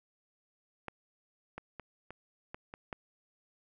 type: clicks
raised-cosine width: 0.5 ms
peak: -24 / -26 / -28 / -30 / -26 / -29 / -23 dBFS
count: 7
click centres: 0.883 / 1.58 / 1.797 / 2.106 / 2.545 / 2.739 / 2.928 s
effects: none